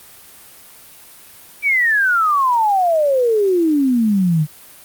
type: exponential sweep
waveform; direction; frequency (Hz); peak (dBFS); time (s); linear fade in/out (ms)
sine; down; 2353 to 146.7; -12; 1.62-4.47; 50
effects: white hiss -42 dBFS RMS until 4.84 s + Opus 32 kbps